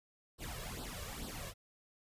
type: noise with flanger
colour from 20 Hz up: pink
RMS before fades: -44 dBFS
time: 0.38-1.54 s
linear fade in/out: 50 ms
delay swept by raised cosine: 0.22 to 1.82 ms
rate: 2.3 Hz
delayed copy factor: +0.8
effects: resampled to 32000 Hz